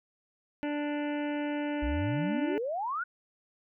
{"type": "harmonic tone", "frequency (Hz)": 293.7, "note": "D4", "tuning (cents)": 0, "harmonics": [1, 2, 3, 5, 6, 7, 8, 9, 10], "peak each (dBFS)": [-31, -37, -41, -45, -47, -48, -49, -50, -51], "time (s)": [0.63, 2.58], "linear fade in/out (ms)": 0}
{"type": "exponential sweep", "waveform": "sine", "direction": "up", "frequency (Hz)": [54.8, 1516], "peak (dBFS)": -30, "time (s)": [1.82, 3.04], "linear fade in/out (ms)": 10}
{"effects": []}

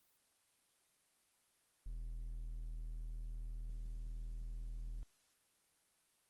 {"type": "tone", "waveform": "triangle", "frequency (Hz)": 40.2, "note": "E1", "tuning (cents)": -43, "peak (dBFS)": -40, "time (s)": [1.86, 5.03], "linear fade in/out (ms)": 0, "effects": ["white hiss -75 dBFS RMS until 6.29 s", "Opus 32 kbps"]}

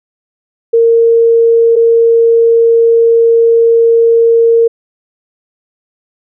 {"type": "tone pair in turn", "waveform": "sine", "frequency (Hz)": [460.9, 460.9], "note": ["A#4", "A#4"], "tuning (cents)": [-20, -20], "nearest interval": "unison", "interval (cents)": 0, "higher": "neither", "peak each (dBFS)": -4, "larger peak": "neither", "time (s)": [[0.73, 1.76], [1.76, 4.68]], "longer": "second", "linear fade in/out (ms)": 10, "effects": []}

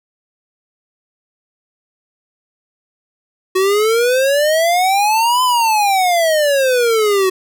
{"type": "exponential two-way sweep", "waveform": "square", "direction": "up then down", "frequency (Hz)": [370, 1022, 370], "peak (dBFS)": -12, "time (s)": [3.55, 7.3], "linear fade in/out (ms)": 10, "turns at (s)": 5.43, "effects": []}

